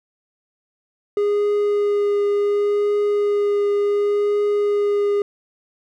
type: tone with vibrato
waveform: triangle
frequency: 410.3 Hz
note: G#4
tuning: 21 cents flat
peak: -14 dBFS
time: 1.17-5.22 s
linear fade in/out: 2 ms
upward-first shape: triangle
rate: 0.69 Hz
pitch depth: 12 cents each way
effects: none